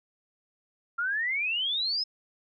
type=exponential sweep; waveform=sine; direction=up; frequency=1366 to 5220 Hz; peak=-26 dBFS; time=0.98-2.04 s; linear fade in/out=10 ms; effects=none